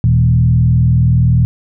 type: tone with frequency modulation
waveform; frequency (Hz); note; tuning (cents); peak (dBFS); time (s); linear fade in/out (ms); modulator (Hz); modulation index
sine; 120.5; B2; -42; -7; 0.04-1.45; 0; 40.4; 0.95
effects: none